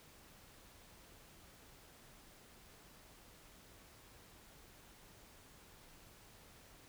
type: silence
effects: pink hiss -61 dBFS RMS until 6.88 s